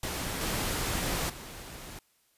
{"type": "noise with level steps", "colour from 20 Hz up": "pink", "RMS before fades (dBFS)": [-34, -31, -44], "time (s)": [0.03, 1.99], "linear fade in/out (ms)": 2, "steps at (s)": [0.41, 1.29], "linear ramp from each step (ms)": 10, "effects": ["white hiss -69 dBFS RMS until 2.37 s", "resampled to 32000 Hz"]}